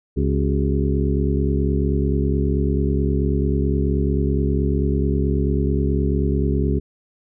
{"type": "harmonic tone with a mistuned harmonic", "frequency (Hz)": 69.3, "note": "C#2", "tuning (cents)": 0, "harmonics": [1, 2, 3, 4, 5, 6], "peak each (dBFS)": [-20, -23, -25, -26, -27, -28], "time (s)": [0.16, 6.8], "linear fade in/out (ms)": 20, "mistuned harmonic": 5, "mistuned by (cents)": 120, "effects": []}